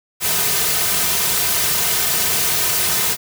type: noise with comb filter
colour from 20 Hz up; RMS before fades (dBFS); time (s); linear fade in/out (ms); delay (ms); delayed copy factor
white; -18; 0.2-3.17; 50; 3.6; -0.65
effects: none